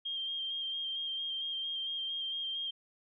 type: tone with vibrato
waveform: sine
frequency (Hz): 3197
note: G7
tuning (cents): +33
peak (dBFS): -34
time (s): 0.05-2.71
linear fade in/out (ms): 10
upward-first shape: square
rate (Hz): 4.4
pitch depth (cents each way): 19
effects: none